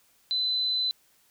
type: tone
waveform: sine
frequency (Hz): 4022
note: B7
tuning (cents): +31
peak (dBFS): -24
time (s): 0.31-0.91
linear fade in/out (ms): 0
effects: white hiss -64 dBFS RMS until 1.3 s